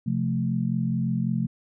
sine chord, F major, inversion second, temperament equal, 130.81 / 174.61 / 220 Hz, C3 / F3 / A3, 0 / 0 / 0 cents, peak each -27 dBFS, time 0.06-1.47 s, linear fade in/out 10 ms, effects none

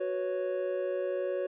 triangle chord, F# suspended fourth, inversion none, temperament equal, 370 / 493.9 / 554.4 Hz, F#4 / B4 / C#5, 0 / 0 / 0 cents, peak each -32 / -36 / -30 dBFS, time 0-1.47 s, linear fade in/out 10 ms, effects resampled to 8000 Hz

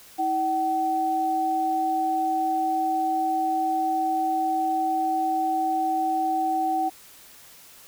sine tone pair together, 321.2 / 760 Hz, E4 / F#5, -45 / +46 cents, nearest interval octave + minor third, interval 1491 cents, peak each -29 / -22 dBFS, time 0.18-6.9 s, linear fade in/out 20 ms, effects white hiss -49 dBFS RMS until 7.87 s

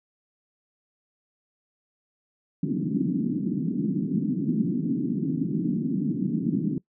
white band-pass noise, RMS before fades -26 dBFS, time 2.63-6.78 s, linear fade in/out 2 ms, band 150 to 300 Hz, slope 48 dB/octave, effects noise-tail reverb RT60 0.1 s tail -21 dB re dry

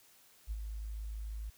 sine tone with ADSR envelope, 53.3 Hz, G#1, 46 cents sharp, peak -33 dBFS, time 0.47-1.5 s, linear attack 42 ms, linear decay 41 ms, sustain -5 dB, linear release 7 ms, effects white hiss -63 dBFS RMS until 1.57 s

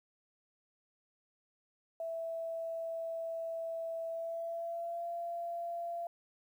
sine tone with pitch glide, 659.3 to 684.5 Hz, E5 to F5, 0 to -35 cents, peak -36 dBFS, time 2-6.07 s, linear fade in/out 2 ms, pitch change +65 cents, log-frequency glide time 4.09-5.05 s, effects 11-bit

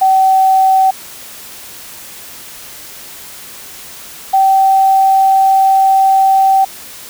sine tone pair in turn, 764 / 772.9 Hz, G5 / G5, -45 / -25 cents, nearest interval unison, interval 20 cents, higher second, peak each -6 dBFS, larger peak neither, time 0.01-0.91 / 4.33-6.65 s, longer second, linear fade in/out 10 ms, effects white hiss -32 dBFS RMS until 7.09 s

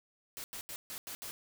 white noise bursts at uneven times, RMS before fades -43 dBFS, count 6, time 0.37-0.44 / 0.53-0.61 / 0.69-0.76 / 0.9-0.98 / 1.07-1.15 / 1.22-1.31 s, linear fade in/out 0 ms, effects none

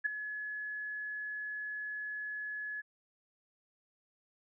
sine tone with ADSR envelope, 1700 Hz, G#6, 40 cents sharp, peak -25 dBFS, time 0.04-2.82 s, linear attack 20 ms, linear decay 8 ms, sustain -12 dB, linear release 22 ms, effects none

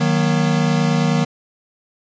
square chord, D# minor, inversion none, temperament equal with one note detuned, 155.56 / 185 / 237.8 Hz, D#3 / F#3 / A#3, 0 / 0 / +35 cents, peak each -18 / -21 / -21 dBFS, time 0-1.25 s, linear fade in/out 10 ms, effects resampled to 16000 Hz + 8-bit

